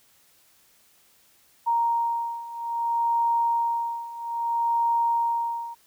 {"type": "beating tone pair", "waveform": "sine", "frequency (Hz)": [932.3, 932.91], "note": ["A#5", "A#5"], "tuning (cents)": [0, 1], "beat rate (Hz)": 0.61, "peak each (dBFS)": [-27, -24], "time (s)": [1.66, 5.75], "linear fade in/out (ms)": 20, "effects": ["white hiss -60 dBFS RMS until 5.86 s"]}